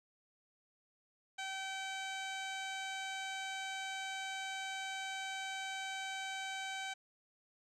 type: tone with low-pass filter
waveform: 15% pulse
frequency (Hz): 770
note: G5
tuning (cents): -31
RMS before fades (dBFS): -42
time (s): 1.38-6.94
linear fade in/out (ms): 10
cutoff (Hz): 5900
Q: 1.8
effects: none